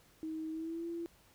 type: tone with pitch glide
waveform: sine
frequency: 316.9 to 337.7 Hz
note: D#4 to E4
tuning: +32 to +42 cents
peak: -37 dBFS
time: 0.23-1.06 s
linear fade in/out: 0 ms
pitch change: +110 cents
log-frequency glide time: 0.51-0.86 s
effects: pink hiss -65 dBFS RMS until 1.34 s